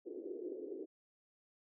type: band-pass noise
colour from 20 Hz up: white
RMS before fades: -45 dBFS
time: 0.05-0.86 s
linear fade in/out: 20 ms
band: 310 to 440 Hz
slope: 48 dB/octave
effects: none